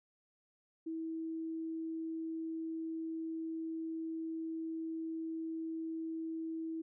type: tone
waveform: sine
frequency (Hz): 324.1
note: E4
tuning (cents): -29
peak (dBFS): -37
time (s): 0.86-6.82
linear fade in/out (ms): 10
effects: none